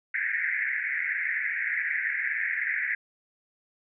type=band-pass noise; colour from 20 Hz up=white; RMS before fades=-29 dBFS; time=0.14-2.95 s; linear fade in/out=5 ms; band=1600 to 2200 Hz; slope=96 dB/octave; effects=none